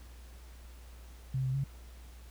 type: tone with pitch steps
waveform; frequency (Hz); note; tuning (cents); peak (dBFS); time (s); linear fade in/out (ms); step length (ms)
sine; 131.8 / 130.6 / 137.6; C3 / C3 / C#3; +13 / -3 / -12; -29; 1.34-1.64; 5; 100
effects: added 60 Hz sine -48 dBFS peak until 2.3 s + pink hiss -59 dBFS RMS until 2.3 s